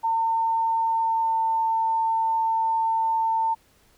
sine tone with pitch glide, 905 to 898.7 Hz, A5 to A5, +48 to +36 cents, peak -20 dBFS, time 0.03-3.55 s, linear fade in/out 20 ms, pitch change -12 cents, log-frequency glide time 0.84-1.55 s, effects pink hiss -60 dBFS RMS until 3.97 s

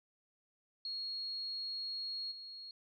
sine tone with level steps, 4300 Hz, C8, 47 cents sharp, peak -38 / -46 dBFS, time 0.85-2.71 s, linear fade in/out 2 ms, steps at 2.31 s, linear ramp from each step 10 ms, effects none

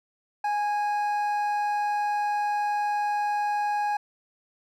triangle tone pair together, 830.6 / 1642.1 Hz, G#5 / G#6, 0 / -20 cents, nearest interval octave, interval 1180 cents, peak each -22 / -34 dBFS, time 0.44-3.97 s, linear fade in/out 5 ms, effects none

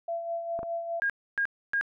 sine tone with tremolo, 675 Hz, E5, 41 cents sharp, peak -28 dBFS, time 0.08-1 s, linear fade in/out 5 ms, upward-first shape sine, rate 4.9 Hz, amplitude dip 50%
clicks, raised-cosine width 1 ms, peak -25 dBFS, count 2, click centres 0.591 / 0.631 s
sine tone bursts, 1624 Hz, G#6, 39 cents flat, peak -24 dBFS, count 3, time 1.02-1.811 s, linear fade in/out 0 ms, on 77 ms, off 280 ms
effects none

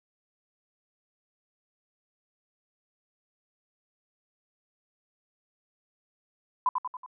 sine tone with echo, 1006 Hz, B5, 32 cents sharp, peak -20 dBFS, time 6.66-6.69 s, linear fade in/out 2 ms, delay 93 ms, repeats 4, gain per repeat -5 dB, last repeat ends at 7.062 s, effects none

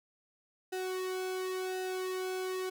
sawtooth tone with flanger, 372.2 Hz, F#4, 10 cents sharp, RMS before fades -36 dBFS, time 0.72-2.7 s, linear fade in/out 10 ms, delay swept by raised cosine 0.91 to 1.65 ms, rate 0.93 Hz, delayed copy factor -0.8, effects none

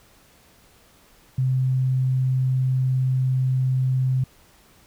sine tone, 129.8 Hz, C3, 13 cents flat, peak -18 dBFS, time 1.38-4.24 s, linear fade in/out 5 ms, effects pink hiss -55 dBFS RMS until 4.86 s

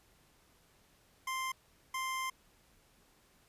25% pulse tone pair in turn, 1046.5 / 1046.5 Hz, C6 / C6, 0 / 0 cents, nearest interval unison, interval 0 cents, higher neither, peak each -31 / -31 dBFS, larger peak neither, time 1.27-1.52 / 1.94-2.3 s, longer second, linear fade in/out 5 ms, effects pink hiss -67 dBFS RMS until 3.48 s + resampled to 32000 Hz

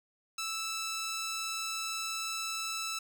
10% pulse tone, 1318.5 Hz, E6, in tune, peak -26 dBFS, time 0.38-2.99 s, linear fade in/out 5 ms, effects none

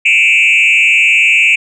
sine tone with frequency modulation, 2494 Hz, D#7, 3 cents sharp, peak -4 dBFS, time 0.05-1.56 s, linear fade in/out 10 ms, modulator 153 Hz, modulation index 1.6, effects tanh soft clip ceiling -4 dBFS

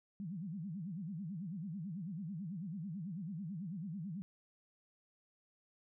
sine tone with vibrato, 179 Hz, F3, 43 cents sharp, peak -40 dBFS, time 0.2-4.22 s, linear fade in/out 0 ms, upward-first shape sine, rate 9.1 Hz, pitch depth 270 cents each way, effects none

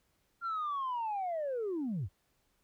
sine linear sweep, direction down, 1396.9 to 74.2 Hz, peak -31 dBFS, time 0.41-2.09 s, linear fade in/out 50 ms, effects tanh soft clip ceiling -30 dBFS + pink hiss -75 dBFS RMS until 2.63 s

